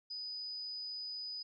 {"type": "tone", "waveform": "sine", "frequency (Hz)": 4978, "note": "D#8", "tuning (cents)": 0, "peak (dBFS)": -40, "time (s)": [0.1, 1.43], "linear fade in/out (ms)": 10, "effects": []}